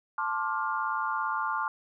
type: chord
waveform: sine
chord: D minor seventh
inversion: second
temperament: just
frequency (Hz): 881 / 1057.2 / 1174.7 / 1409.6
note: A5 / C6 / D6 / F6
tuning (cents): +2 / +18 / 0 / +16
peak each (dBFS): -33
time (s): 0.18-1.68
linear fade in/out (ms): 2
effects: none